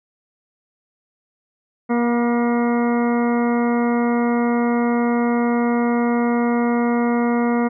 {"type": "harmonic tone with a mistuned harmonic", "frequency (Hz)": 237.8, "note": "A#3", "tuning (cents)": 35, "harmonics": [1, 2, 3, 4, 5, 6, 8, 9], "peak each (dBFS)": [-17, -23, -27, -29, -31, -33, -35, -36], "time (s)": [1.89, 7.69], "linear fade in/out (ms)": 20, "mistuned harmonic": 4, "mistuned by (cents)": 16, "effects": []}